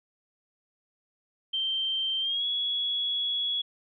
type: tone with pitch glide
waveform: sine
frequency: 3136 to 3361 Hz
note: G7 to G#7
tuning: 0 to +20 cents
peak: -26 dBFS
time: 1.53-3.62 s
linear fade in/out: 10 ms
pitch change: +120 cents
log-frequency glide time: 2.2-2.45 s
effects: none